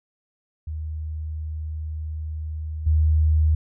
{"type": "tone with level steps", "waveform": "sine", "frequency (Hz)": 77.78, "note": "D#2", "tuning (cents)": 0, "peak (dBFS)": [-27, -15], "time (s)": [0.67, 3.55], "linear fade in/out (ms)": 5, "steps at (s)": 2.86, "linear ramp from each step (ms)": 10, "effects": []}